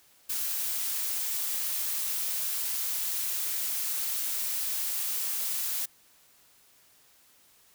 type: noise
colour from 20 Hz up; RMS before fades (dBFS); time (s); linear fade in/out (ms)
blue; -31; 0.29-5.86; 10
effects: white hiss -61 dBFS RMS until 7.74 s